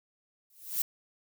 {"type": "noise with exponential growth", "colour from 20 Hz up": "violet", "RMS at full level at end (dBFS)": -26, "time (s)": [0.5, 0.82], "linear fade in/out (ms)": 2, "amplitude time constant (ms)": 69, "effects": []}